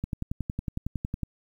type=click train; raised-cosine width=5 ms; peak=-17 dBFS; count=14; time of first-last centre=0.04-1.233 s; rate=10.9 Hz; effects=9-bit